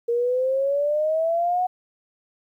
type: exponential sweep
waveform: sine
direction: up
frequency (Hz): 466.2 to 740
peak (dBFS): -19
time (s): 0.08-1.67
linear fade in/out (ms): 10
effects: 10-bit